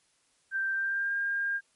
sine tone with pitch glide, 1569 to 1608.5 Hz, G6 to G6, +1 to +44 cents, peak -27 dBFS, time 0.51-1.61 s, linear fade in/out 50 ms, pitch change +43 cents, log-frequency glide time 0.73-1.14 s, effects white hiss -69 dBFS RMS until 1.75 s + MP3 48 kbps

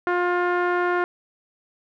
sawtooth tone with low-pass filter, 354.4 Hz, F4, 25 cents sharp, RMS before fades -22 dBFS, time 0.07-1.04 s, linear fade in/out 0 ms, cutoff 1500 Hz, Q 2.5, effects none

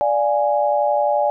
sine chord, D diminished, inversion none, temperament equal, 587.3 / 698.5 / 830.6 Hz, D5 / F5 / Ab5, 0 / 0 / 0 cents, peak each -18 / -23 / -19 dBFS, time 0.01-1.3 s, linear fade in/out 0 ms, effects none

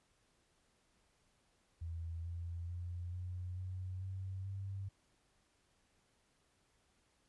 sine tone with pitch steps, 83.1 / 85.34 / 87.64 / 90 / 92.42 / 94.91 / 97.46 Hz, E2 / F2 / F2 / F#2 / F#2 / F#2 / G2, +15 / -39 / +7 / -47 / -1 / +45 / -10 cents, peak -40 dBFS, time 1.81-4.89 s, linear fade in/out 10 ms, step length 440 ms, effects pink hiss -75 dBFS RMS until 7.28 s + resampled to 24000 Hz

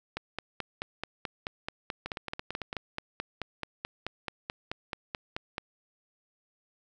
two click trains, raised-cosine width 0.3 ms, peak -19 / -17 dBFS, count 7 / 26, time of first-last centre 2.06-2.729 / 0.17-5.581 s, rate 8.97 / 4.62 Hz, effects none

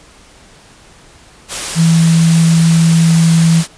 sine tone in noise, 164.81 Hz, E3, in tune, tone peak -6 dBFS, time 1.75-3.64 s, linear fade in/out 50 ms, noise white, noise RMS -20 dBFS, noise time 1.48-3.68 s, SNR +11 dB, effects pink hiss -42 dBFS RMS until 3.77 s + resampled to 22050 Hz

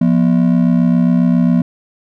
triangle ring-modulated tone, 208.5 Hz, G#3, 7 cents sharp, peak -4 dBFS, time 0.01-1.62 s, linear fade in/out 5 ms, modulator 33.7 Hz, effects none

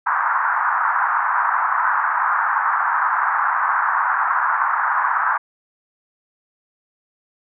pink band-pass noise, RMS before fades -19 dBFS, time 0.06-5.38 s, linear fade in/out 10 ms, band 890 to 1600 Hz, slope 48 dB/octave, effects none

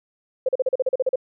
sine tone bursts, 518 Hz, C5, 17 cents flat, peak -16 dBFS, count 11, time 0.46-1.158 s, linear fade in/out 5 ms, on 28 ms, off 39 ms, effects none

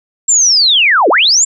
sine linear two-way sweep, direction down then up, 7520 to 293.7 to 7520 Hz, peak -6 dBFS, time 0.28-1.45 s, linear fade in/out 10 ms, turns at 1.09 s, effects none

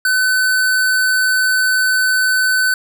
square tone, 1513 Hz, F#6, 38 cents sharp, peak -13 dBFS, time 0.05-2.74 s, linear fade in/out 2 ms, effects none

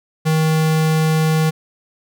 square tone, 157.9 Hz, D#3, 26 cents sharp, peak -14 dBFS, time 0.25-1.51 s, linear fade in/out 20 ms, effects none

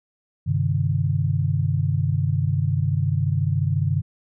sine tone cluster, 97.6 / 131.8 / 152 Hz, G2 / C3 / D#3, -7 / +13 / -40 cents, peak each -23 dBFS, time 0.46-4.02 s, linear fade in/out 20 ms, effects none

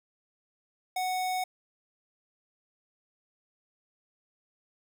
square tone, 740 Hz, F#5, in tune, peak -29 dBFS, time 0.96-1.44 s, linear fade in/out 5 ms, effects none

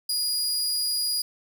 sawtooth tone, 4883 Hz, D#8, 33 cents flat, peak -21 dBFS, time 0.09-1.22 s, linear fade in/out 5 ms, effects 8-bit

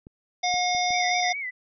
clicks, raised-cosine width 3 ms, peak -31 dBFS, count 4, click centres 0.069 / 0.541 / 0.749 / 0.906 s
harmonic tone, 720 Hz, F#5, 47 cents flat, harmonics 1 / 3 / 5 / 7 / 8, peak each -24 / -29 / -31 / -32 / -33 dBFS, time 0.43-1.33 s, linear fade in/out 10 ms
sine tone with vibrato, 2127 Hz, C7, 28 cents sharp, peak -29 dBFS, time 0.91-1.51 s, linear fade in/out 20 ms, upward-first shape sine, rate 4.8 Hz, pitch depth 120 cents each way
effects none

